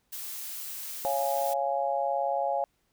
blue noise, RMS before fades -38 dBFS, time 0.12-1.54 s, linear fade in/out 10 ms
sine chord, Db major, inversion none, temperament just, 554.4 / 693 / 831.5 Hz, Db5 / F5 / Ab5, 0 / -14 / +2 cents, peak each -30 dBFS, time 1.05-2.64 s, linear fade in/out 0 ms
effects pink hiss -73 dBFS RMS until 2.92 s

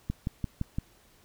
click train, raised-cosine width 5 ms, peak -17 dBFS, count 5, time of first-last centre 0.1-0.785 s, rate 5.84 Hz, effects pink hiss -61 dBFS RMS until 1.24 s

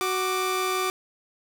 sawtooth tone pair together, 372 / 1181.9 Hz, F#4 / D6, +9 / +11 cents, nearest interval octave + minor sixth, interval 2002 cents, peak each -23 dBFS, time 0.01-0.9 s, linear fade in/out 0 ms, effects none

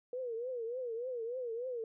sine tone with vibrato, 482.3 Hz, B4, 41 cents flat, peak -36 dBFS, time 0.13-1.84 s, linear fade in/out 2 ms, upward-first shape triangle, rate 3.4 Hz, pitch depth 150 cents each way, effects none

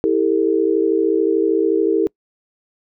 sine tone cluster, 326.4 / 397.9 / 451.4 Hz, E4 / G4 / A4, -17 / +26 / +44 cents, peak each -18 dBFS, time 0.04-2.07 s, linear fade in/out 0 ms, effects noise-tail reverb RT60 0.1 s tail -26 dB re dry

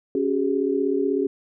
sine chord, C# suspended fourth, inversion none, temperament equal with one note detuned, 277.2 / 379.1 / 415.3 Hz, C#4 / F#4 / G#4, 0 / +42 / 0 cents, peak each -24 dBFS, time 0.15-1.27 s, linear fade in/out 2 ms, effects none

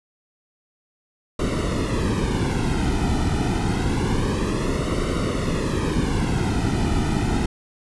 brown noise with flanger, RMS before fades -22 dBFS, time 1.39-7.46 s, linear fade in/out 5 ms, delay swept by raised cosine 1.2 to 1.84 ms, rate 0.27 Hz, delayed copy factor -0.75, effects resampled to 24000 Hz

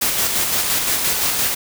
white noise with tremolo, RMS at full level -18 dBFS, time 0.01-1.55 s, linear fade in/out 10 ms, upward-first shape square, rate 5.8 Hz, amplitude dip 30%, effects none

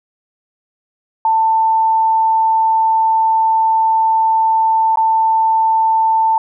sine tone with dropouts, 890 Hz, A5, 20 cents sharp, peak -10 dBFS, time 1.25-6.38 s, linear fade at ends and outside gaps 2 ms, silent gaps 4.958-4.972 s, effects none

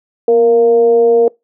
sine tone with frequency modulation, 466.2 Hz, A#4, in tune, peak -5 dBFS, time 0.28-1.28 s, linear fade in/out 2 ms, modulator 225 Hz, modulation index 0.4, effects noise-tail reverb RT60 0.2 s tail -24 dB re dry + high-pass 300 Hz 12 dB/octave

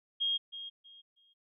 sine tone with echo, 3248 Hz, G#7, 39 cents flat, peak -28 dBFS, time 0.2-0.38 s, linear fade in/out 20 ms, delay 320 ms, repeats 3, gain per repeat -12 dB, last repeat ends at 1.34 s, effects none

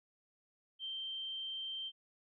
sine tone, 3136 Hz, G7, in tune, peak -39 dBFS, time 0.79-1.92 s, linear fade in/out 50 ms, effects none

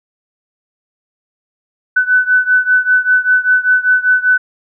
sine beating tone pair, 1500 / 1505.1 Hz, F#6 / F#6, +23 / +29 cents, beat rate 5.1 Hz, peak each -11 / -13 dBFS, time 1.96-4.38 s, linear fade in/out 10 ms, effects none

